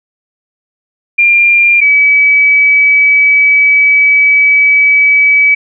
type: tone pair in turn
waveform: sine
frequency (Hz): 2392 / 2286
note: D7 / D7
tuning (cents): +31 / -47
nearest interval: minor second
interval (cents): 78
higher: first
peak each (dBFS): -4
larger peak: neither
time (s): 1.18-1.81 / 1.81-5.55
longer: second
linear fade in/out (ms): 10
effects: none